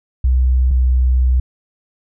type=tone pair in turn; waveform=sine; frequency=63.5 / 63.17 Hz; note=B1 / B1; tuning=+49 / +40 cents; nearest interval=unison; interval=9 cents; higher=first; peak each=-10 dBFS; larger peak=neither; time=0.24-0.71 / 0.71-1.4 s; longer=second; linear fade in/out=5 ms; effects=none